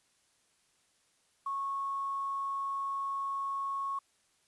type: tone with quantisation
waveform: sine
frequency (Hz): 1100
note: C#6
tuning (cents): -14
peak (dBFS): -32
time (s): 1.46-3.99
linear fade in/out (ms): 5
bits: 10
effects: white hiss -71 dBFS RMS until 4.47 s + resampled to 24000 Hz